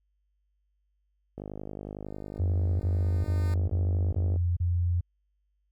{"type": "click train", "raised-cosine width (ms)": 2, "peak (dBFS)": -25, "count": 153, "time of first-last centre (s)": [1.38, 4.36], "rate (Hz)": 51}
{"type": "tone with exponential growth", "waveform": "10% pulse", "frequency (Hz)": 304.5, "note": "D#4", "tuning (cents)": -37, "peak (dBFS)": -33, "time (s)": [2.06, 3.54], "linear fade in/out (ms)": 0, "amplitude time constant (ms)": 320}
{"type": "tone bursts", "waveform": "sine", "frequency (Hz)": 87.31, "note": "F2", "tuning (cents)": 0, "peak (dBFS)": -23, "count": 6, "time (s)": [2.39, 5.01], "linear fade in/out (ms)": 10, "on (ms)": 410, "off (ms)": 32}
{"effects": ["added 50 Hz sine -70 dBFS peak until 5.71 s"]}